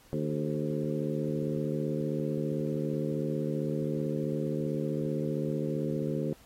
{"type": "harmonic tone with a mistuned harmonic", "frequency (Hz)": 75.4, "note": "D2", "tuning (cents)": 46, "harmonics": [2, 3, 4, 5, 6, 7], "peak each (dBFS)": [-33, -35, -36, -37, -38, -38], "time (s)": [0.13, 6.33], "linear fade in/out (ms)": 0, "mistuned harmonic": 6, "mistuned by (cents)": -49, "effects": ["pink hiss -59 dBFS RMS until 6.45 s", "AAC 48 kbps"]}